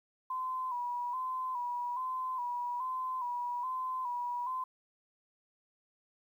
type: tone with vibrato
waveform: sine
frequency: 999 Hz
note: B5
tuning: 20 cents sharp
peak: -33 dBFS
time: 0.3-4.64 s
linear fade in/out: 5 ms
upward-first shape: square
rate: 1.2 Hz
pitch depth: 50 cents each way
effects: 11-bit